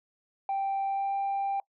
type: tone with pitch glide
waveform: sine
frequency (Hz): 784 to 790.4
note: G5 to G5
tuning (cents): 0 to +14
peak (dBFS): -25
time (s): 0.49-1.6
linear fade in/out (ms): 2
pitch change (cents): +14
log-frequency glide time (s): 0.86-1.15
effects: noise-tail reverb RT60 0.1 s tail -23 dB re dry + tanh soft clip ceiling -25 dBFS